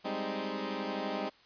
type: chord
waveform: 15% pulse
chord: Ab major seventh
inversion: third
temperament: equal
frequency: 196 / 207.7 / 261.6 / 311.1 Hz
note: G3 / Ab3 / C4 / Eb4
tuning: 0 / 0 / 0 / 0 cents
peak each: -33 dBFS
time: 0.04-1.3 s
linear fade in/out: 20 ms
effects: white hiss -61 dBFS RMS until 1.45 s + resampled to 11025 Hz